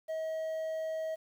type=tone with quantisation; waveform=triangle; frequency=638 Hz; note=D#5; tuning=43 cents sharp; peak=-31 dBFS; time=0.08-1.16 s; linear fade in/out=20 ms; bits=10; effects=none